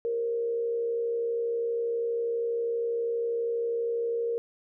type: tone with frequency modulation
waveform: sine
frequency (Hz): 466.2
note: A#4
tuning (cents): 0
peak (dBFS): -26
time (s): 0.05-4.38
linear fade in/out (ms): 0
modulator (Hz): 67.6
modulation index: 0.33
effects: none